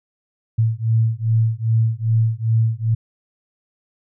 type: beating tone pair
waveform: sine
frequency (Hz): 111.4 / 113.9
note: A2 / A#2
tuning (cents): +22 / -40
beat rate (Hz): 2.5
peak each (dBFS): -18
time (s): 0.58-2.95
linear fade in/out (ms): 10
effects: none